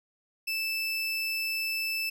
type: tone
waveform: 30% pulse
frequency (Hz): 2637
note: E7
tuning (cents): 0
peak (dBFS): -26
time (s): 0.47-2.1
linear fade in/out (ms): 10
effects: none